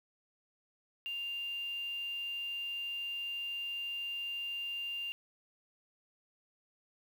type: tone with quantisation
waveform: sine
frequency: 2794 Hz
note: F7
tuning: in tune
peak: -36 dBFS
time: 1.06-5.12 s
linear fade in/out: 0 ms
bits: 9
effects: none